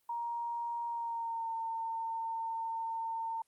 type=tone with pitch glide; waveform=sine; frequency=940 to 906.9 Hz; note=A#5 to A#5; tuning=+14 to -48 cents; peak=-34 dBFS; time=0.09-3.42 s; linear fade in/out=5 ms; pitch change=-62 cents; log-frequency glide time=0.87-1.52 s; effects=white hiss -75 dBFS RMS until 3.47 s + Opus 32 kbps